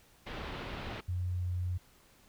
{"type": "low-pass noise", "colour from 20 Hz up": "pink", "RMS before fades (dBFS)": -41, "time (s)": [0.26, 1.01], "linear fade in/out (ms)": 10, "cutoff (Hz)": 3700, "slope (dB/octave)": 24}
{"type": "tone", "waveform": "sine", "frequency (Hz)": 89.8, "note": "F2", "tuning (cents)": 49, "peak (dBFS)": -31, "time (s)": [1.08, 1.78], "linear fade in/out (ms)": 10}
{"effects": ["pink hiss -63 dBFS RMS until 2.28 s"]}